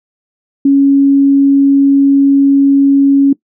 sine tone, 277.2 Hz, C#4, in tune, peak -4 dBFS, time 0.65-3.33 s, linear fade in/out 5 ms, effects noise-tail reverb RT60 0.1 s tail -20 dB re dry

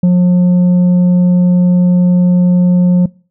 sine tone with tanh clipping, 178.9 Hz, F3, 42 cents sharp, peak -6 dBFS, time 0.03-3.06 s, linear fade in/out 5 ms, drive 4 dB, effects noise-tail reverb RT60 0.4 s tail -24 dB re dry

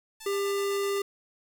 5% pulse tone with tremolo, 880 Hz, A5, in tune, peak -30 dBFS, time 0.2-0.99 s, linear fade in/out 10 ms, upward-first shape square, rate 7.9 Hz, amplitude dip 55%
square tone, 398.9 Hz, G4, 30 cents sharp, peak -27 dBFS, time 0.26-1.02 s, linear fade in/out 5 ms
effects 9-bit

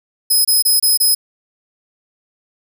5% pulse tone bursts, 5090 Hz, D#8, 39 cents sharp, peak -5 dBFS, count 5, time 0.3-1.15 s, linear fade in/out 10 ms, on 150 ms, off 25 ms, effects none

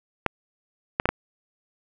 clicks, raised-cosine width 0.5 ms, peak -5 dBFS, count 4, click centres 0.263 / 0.999 / 1.056 / 1.09 s, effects none

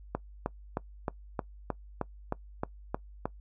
click train, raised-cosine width 1 ms, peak -16 dBFS, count 11, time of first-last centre 0.15-3.256 s, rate 3.22 Hz, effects noise-tail reverb RT60 0.1 s tail -21 dB re dry + added 50 Hz sine -47 dBFS peak until 3.4 s

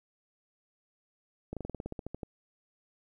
slowing click train, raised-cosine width 2 ms, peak -24 dBFS, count 13, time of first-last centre 1.53-2.232 s, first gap 37 ms, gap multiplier 1.08, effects 11-bit

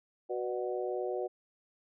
harmonic tone with a mistuned harmonic, 123.47 Hz, B2, in tune, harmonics 3 / 4 / 5 / 6, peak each -35 / -37 / -39 / -41 dBFS, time 0.29-1.28 s, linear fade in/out 20 ms, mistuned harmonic 5, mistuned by -43 cents, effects none

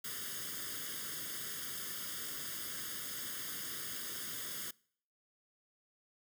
white noise with comb filter, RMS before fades -42 dBFS, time 0.04-4.71 s, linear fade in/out 5 ms, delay 0.6 ms, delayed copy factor +0.85, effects noise-tail reverb RT60 0.6 s tail -25 dB re dry + high-pass 100 Hz 12 dB/octave

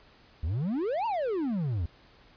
triangle exponential two-way sweep, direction up then down, 69.3 to 960 to 76.3 Hz, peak -25 dBFS, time 0.43-1.86 s, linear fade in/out 5 ms, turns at 1.06 s, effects pink hiss -58 dBFS RMS until 2.36 s + resampled to 11025 Hz

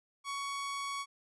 sawtooth tone, 1118 Hz, C#6, 14 cents sharp, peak -32 dBFS, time 0.24-1.06 s, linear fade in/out 50 ms, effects resampled to 24000 Hz

